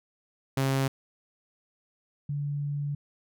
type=tone pair in turn; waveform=sawtooth / sine; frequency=134.9 / 144.21 Hz; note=C#3 / D3; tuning=-47 / -31 cents; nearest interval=minor second; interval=116 cents; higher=second; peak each=-20 / -28 dBFS; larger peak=first; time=0.57-0.88 / 2.29-2.95 s; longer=second; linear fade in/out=5 ms; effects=none